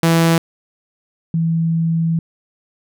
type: tone pair in turn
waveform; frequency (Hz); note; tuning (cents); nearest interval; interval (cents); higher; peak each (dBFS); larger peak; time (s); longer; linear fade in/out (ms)
sawtooth / sine; 165.5 / 164.45; E3 / E3; +7 / -4; unison; 11; first; -7 / -14; first; 0.03-0.38 / 1.34-2.19; second; 2
effects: none